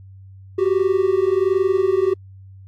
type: tone pair together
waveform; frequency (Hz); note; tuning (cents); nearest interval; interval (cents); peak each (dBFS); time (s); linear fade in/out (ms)
triangle; 370.7 / 392; F#4 / G4; +3 / 0; minor second; 97; -16; 0.58-2.14; 10
effects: added 96 Hz sine -39 dBFS peak until 2.67 s + AAC 64 kbps